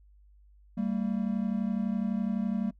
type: tone pair together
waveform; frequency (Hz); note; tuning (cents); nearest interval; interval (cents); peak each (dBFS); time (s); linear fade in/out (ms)
triangle; 196 / 227.9; G3 / A#3; 0 / -39; minor third; 261; -28; 0.77-2.71; 10
effects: noise-tail reverb RT60 0.1 s tail -24 dB re dry + added 50 Hz sine -55 dBFS peak until 2.79 s